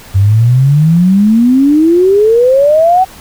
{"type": "exponential sweep", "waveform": "sine", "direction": "up", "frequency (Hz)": [94.1, 767], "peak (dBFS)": -4, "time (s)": [0.14, 3.05], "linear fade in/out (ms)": 20, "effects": ["pink hiss -34 dBFS RMS until 3.2 s"]}